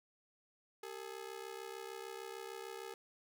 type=ring-modulated tone; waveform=sawtooth; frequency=423.1 Hz; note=G#4; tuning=32 cents sharp; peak=-38 dBFS; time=0.83-2.94 s; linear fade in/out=2 ms; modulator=33.3 Hz; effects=none